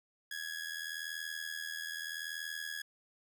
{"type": "tone with amplitude modulation", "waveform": "sawtooth", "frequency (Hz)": 1671, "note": "G#6", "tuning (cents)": 10, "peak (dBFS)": -32, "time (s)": [0.31, 2.82], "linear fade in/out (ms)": 5, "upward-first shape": "sine", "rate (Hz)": 80.8, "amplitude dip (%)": 75, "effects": []}